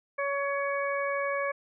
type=harmonic tone; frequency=561 Hz; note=C#5; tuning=21 cents sharp; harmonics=1 / 2 / 3 / 4; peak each=-30 / -33 / -35 / -36 dBFS; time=0.18-1.52 s; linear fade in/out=10 ms; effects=none